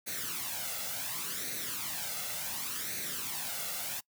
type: noise with flanger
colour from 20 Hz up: white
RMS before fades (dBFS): -37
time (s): 0.06-4.01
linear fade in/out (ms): 20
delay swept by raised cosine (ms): 0.48 to 1.48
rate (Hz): 0.69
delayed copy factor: +0.65
effects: noise-tail reverb RT60 0.1 s tail -24 dB re dry + high-pass 100 Hz 12 dB/octave